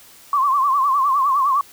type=tone with vibrato; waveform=sine; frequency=1100 Hz; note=C#6; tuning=14 cents flat; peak=-14 dBFS; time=0.33-1.61 s; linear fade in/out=2 ms; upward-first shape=triangle; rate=9.8 Hz; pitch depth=130 cents each way; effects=white hiss -46 dBFS RMS until 1.72 s